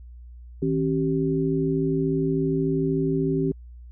sine tone cluster, 157.5 / 270.6 / 387.2 Hz, D#3 / C#4 / G4, +21 / -42 / -21 cents, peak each -25 dBFS, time 0.62-3.52 s, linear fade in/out 5 ms, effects added 60 Hz sine -40 dBFS peak until 3.91 s

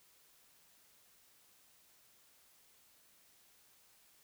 silence, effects white hiss -67 dBFS RMS until 4.23 s

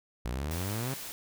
sawtooth exponential sweep, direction up, 56.5 to 139 Hz, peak -28 dBFS, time 0.25-0.94 s, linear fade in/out 0 ms
white noise, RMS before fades -41 dBFS, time 0.51-1.12 s, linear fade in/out 0 ms
effects none

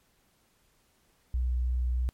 sine tone with vibrato, 61.74 Hz, B1, in tune, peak -25 dBFS, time 1.34-2.09 s, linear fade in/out 0 ms, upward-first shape sine, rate 3.2 Hz, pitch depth 8 cents each way, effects pink hiss -68 dBFS RMS until 2.13 s + MP3 64 kbps

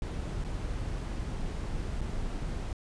brown noise with dropouts, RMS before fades -34 dBFS, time 0.02-2.73 s, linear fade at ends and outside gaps 1 ms, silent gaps 0.441-0.447 / 2.009-2.014 s, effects resampled to 22050 Hz

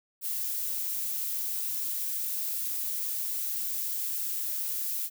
violet noise, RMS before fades -32 dBFS, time 0.21-5.1 s, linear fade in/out 50 ms, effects none

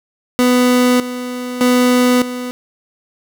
30% pulse tone with tremolo, 248.6 Hz, B3, 12 cents sharp, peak -7 dBFS, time 0.39-2.51 s, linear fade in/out 0 ms, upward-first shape square, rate 0.82 Hz, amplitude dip 75%, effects none

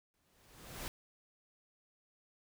pink noise with exponential growth, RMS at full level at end -41 dBFS, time 0.14-0.88 s, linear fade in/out 0 ms, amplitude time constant 160 ms, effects none

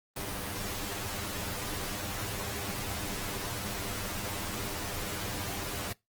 pink noise with comb filter, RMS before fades -36 dBFS, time 0.16-5.93 s, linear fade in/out 5 ms, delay 10 ms, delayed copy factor +0.8, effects noise-tail reverb RT60 0.2 s tail -23 dB re dry + Opus 24 kbps

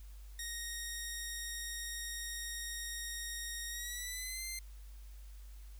10% pulse tone with pitch glide, 1868 to 2085 Hz, A#6 to C7, +3 to -7 cents, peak -31 dBFS, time 0.39-4.59 s, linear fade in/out 2 ms, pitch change +190 cents, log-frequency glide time 3.69-4.45 s, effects added 50 Hz sine -48 dBFS peak until 5.79 s + white hiss -65 dBFS RMS until 5.79 s

